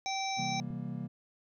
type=harmonic tone; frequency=775 Hz; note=G5; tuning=20 cents flat; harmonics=1 / 3 / 5 / 7 / 8; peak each=-34 / -39 / -41 / -42 / -43 dBFS; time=0.06-0.6 s; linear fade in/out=0 ms
type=chord; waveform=triangle; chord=C dominant seventh; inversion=none; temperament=just; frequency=130.81 / 163.52 / 196.22 / 235.5 Hz; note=C3 / E3 / G3 / Bb3; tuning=0 / -14 / +2 / +18 cents; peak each=-39 / -39 / -40 / -39 dBFS; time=0.37-1.08 s; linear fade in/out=20 ms
type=click; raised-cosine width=3 ms; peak=-34 dBFS; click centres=0.705 s
effects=none